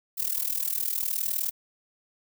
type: noise with amplitude modulation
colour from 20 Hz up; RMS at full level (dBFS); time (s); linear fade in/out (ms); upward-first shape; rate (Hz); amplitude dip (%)
violet; -25; 0.17-1.51; 20; sine; 39.6; 85
effects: none